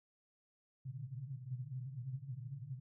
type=band-pass noise; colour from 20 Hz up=pink; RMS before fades=-45 dBFS; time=0.85-2.8 s; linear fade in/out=10 ms; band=120 to 140 Hz; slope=96 dB/octave; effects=none